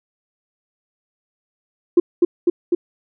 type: tone with echo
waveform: sine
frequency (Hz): 349.2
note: F4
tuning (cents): 0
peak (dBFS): -6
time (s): 1.97-2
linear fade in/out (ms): 5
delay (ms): 250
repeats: 3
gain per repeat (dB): -2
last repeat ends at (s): 2.75
effects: tanh soft clip ceiling -3 dBFS